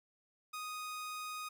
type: tone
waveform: sawtooth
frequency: 1244.5 Hz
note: D#6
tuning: in tune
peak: -37 dBFS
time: 0.53-1.49 s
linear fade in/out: 10 ms
effects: none